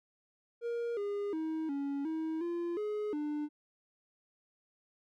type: tone with pitch steps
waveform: triangle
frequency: 470.7 / 406.9 / 317.7 / 280.6 / 319 / 343.9 / 421 / 297.7 Hz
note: A#4 / G#4 / D#4 / C#4 / D#4 / F4 / G#4 / D4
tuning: +17 / -35 / +36 / +21 / +43 / -27 / +24 / +24 cents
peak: -31 dBFS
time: 0.61-3.49 s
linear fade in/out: 50 ms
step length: 360 ms
effects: none